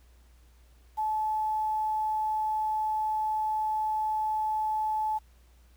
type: tone with quantisation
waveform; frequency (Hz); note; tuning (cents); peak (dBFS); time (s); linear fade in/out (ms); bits
sine; 864; A5; -32; -26; 0.97-5.19; 20; 9
effects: added 60 Hz sine -55 dBFS peak until 5.76 s + pink hiss -66 dBFS RMS until 5.76 s